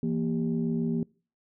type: tone cluster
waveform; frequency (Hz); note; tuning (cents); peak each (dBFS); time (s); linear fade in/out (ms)
sine; 167.9 / 235.1 / 394.5; E3 / A#3 / G4; +32 / +15 / +11; -29 / -27 / -35; 0.03-1.03; 2
effects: noise-tail reverb RT60 0.4 s tail -25 dB re dry + tanh soft clip ceiling -17 dBFS